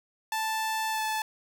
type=tone with pitch glide; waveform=sawtooth; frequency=880 to 870.9 Hz; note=A5 to A5; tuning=0 to -18 cents; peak=-24 dBFS; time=0.32-1.22 s; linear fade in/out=2 ms; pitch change=-18 cents; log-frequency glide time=0.91-1.01 s; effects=none